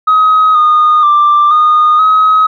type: tone with pitch steps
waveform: sine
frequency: 1265 / 1228 / 1181 / 1228 / 1271 Hz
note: D#6 / D#6 / D6 / D#6 / D#6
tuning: +28 / -23 / +9 / -23 / +36 cents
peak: -3 dBFS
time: 0.07-2.47 s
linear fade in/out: 10 ms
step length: 480 ms
effects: tanh soft clip ceiling -2 dBFS